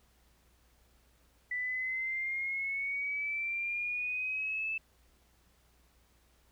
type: exponential sweep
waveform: sine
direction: up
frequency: 1975.5 to 2637 Hz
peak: -32 dBFS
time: 1.51-4.78 s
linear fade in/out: 5 ms
effects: added 60 Hz sine -67 dBFS peak until 6.51 s + pink hiss -69 dBFS RMS until 6.51 s